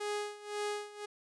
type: tone with tremolo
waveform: sawtooth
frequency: 415.3 Hz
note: G#4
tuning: in tune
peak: -29 dBFS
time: 0-1.06 s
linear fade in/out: 10 ms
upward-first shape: sine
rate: 1.9 Hz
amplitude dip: 85%
effects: resampled to 24000 Hz